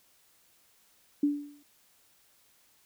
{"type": "tone with exponential decay", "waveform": "sine", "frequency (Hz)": 290, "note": "D4", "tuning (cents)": -22, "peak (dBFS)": -20, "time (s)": [1.23, 1.63], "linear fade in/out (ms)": 5, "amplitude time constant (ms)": 86, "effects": ["white hiss -65 dBFS RMS until 2.85 s"]}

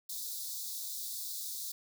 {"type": "high-pass noise", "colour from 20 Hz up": "white", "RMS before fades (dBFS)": -40, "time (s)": [0.09, 1.72], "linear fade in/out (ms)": 5, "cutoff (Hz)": 3600, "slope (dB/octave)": 96, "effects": []}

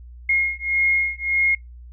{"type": "beating tone pair", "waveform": "sine", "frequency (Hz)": [2148, 2149.7], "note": ["C7", "C7"], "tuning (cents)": [45, 46], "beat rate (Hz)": 1.7, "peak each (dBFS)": -21, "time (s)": [0.29, 1.55], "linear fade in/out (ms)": 5, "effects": ["noise-tail reverb RT60 0.2 s tail -26 dB re dry", "added 60 Hz sine -38 dBFS peak until 1.92 s"]}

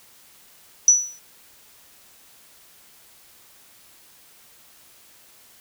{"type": "tone with exponential decay", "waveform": "sine", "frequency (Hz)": 5920, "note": "F#8", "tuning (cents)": 0, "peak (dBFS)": -7, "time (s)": [0.88, 1.19], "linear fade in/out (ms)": 1, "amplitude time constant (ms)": 66, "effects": ["white hiss -52 dBFS RMS until 5.6 s"]}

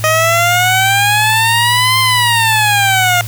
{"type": "exponential two-way sweep", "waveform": "15% pulse", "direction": "up then down", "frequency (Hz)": [622.3, 1047, 702], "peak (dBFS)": -3, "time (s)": [0.04, 3.21], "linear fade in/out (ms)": 0, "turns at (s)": 1.99, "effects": ["added 111 Hz sine -20 dBFS peak until 3.27 s", "white hiss -30 dBFS RMS until 3.27 s"]}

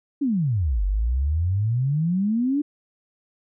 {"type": "exponential two-way sweep", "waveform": "sine", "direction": "down then up", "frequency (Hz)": [300.3, 46, 300.3], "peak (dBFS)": -19, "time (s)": [0.21, 2.62], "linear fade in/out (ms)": 10, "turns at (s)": 0.84, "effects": []}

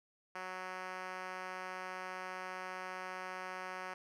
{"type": "tone with band-pass filter", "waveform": "5% pulse", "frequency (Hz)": 185, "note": "F#3", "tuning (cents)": 0, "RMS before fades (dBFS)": -44, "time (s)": [0.35, 3.94], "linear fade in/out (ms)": 5, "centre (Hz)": 1100, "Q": 0.53, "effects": []}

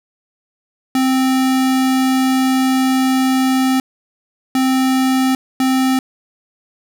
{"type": "tone bursts at uneven times", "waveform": "square", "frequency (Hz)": 261.4, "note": "C4", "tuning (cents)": -1, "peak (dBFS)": -13, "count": 3, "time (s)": [[0.95, 3.8], [4.55, 5.35], [5.6, 5.99]], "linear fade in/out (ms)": 2, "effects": []}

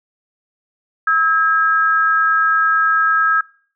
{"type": "tone pair together", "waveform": "sine", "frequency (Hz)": [1297.1, 1626], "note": ["E6", "G#6"], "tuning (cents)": [-28, -37], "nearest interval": "major third", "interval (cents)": 391, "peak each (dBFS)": [-14, -15], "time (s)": [1.07, 3.41], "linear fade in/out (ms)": 5, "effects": ["noise-tail reverb RT60 0.5 s tail -23 dB re dry"]}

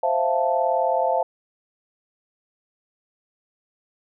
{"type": "chord", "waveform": "sine", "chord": "F major seventh", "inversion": "second", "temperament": "equal", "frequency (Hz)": [523.3, 659.3, 698.5, 880], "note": ["C5", "E5", "F5", "A5"], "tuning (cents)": [0, 0, 0, 0], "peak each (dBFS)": -24, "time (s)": [0.03, 1.23], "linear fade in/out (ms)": 5, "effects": []}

